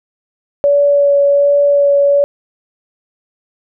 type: tone with vibrato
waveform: sine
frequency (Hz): 569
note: C#5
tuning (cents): +45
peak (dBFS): -7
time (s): 0.64-2.24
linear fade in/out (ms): 0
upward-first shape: sine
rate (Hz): 1.3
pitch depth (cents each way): 11
effects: none